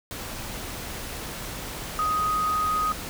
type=tone in noise; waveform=sine; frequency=1250 Hz; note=D#6; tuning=8 cents sharp; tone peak=-22 dBFS; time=1.99-2.92 s; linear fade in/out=0 ms; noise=pink; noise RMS=-35 dBFS; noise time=0.11-3.09 s; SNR=+10 dB; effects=none

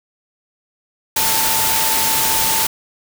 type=tone in noise; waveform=sine; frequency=890 Hz; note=A5; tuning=20 cents sharp; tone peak=-23 dBFS; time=1.16-2.67 s; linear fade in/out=5 ms; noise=white; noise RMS=-17 dBFS; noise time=1.16-2.67 s; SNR=-9 dB; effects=none

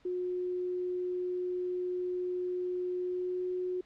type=tone with pitch glide; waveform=sine; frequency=361.4 to 364.3 Hz; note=F#4 to F#4; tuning=-41 to -27 cents; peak=-31 dBFS; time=0.05-3.81 s; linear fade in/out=5 ms; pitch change=+14 cents; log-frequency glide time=3.02-3.46 s; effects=pink hiss -65 dBFS RMS until 3.85 s + low-pass 4000 Hz 12 dB/octave

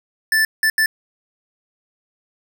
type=tone bursts at uneven times; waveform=square; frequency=1760 Hz; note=A6; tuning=in tune; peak=-14 dBFS; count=3; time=0.32-0.45 / 0.63-0.7 / 0.78-0.86 s; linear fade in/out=2 ms; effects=none

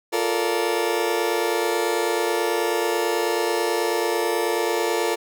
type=chord; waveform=30% pulse; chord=Bb major seventh; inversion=second; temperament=just; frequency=349.6 / 437 / 466.2 / 582.7 Hz; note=F4 / A4 / Bb4 / D5; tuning=+2 / -12 / 0 / -14 cents; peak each=-23 / -23 / -23 / -28 dBFS; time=0.12-5.16 s; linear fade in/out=20 ms; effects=none

